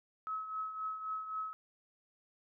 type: tone with tremolo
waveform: sine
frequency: 1286 Hz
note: E6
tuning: 43 cents flat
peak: -34 dBFS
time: 0.27-1.53 s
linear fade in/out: 0 ms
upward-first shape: triangle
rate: 3.8 Hz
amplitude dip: 65%
effects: none